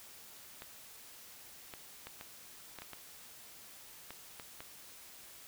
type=clicks; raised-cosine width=0.3 ms; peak=-29 dBFS; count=10; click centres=0.621 / 1.738 / 2.07 / 2.211 / 2.787 / 2.82 / 2.933 / 4.106 / 4.398 / 4.605 s; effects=white hiss -54 dBFS RMS until 5.47 s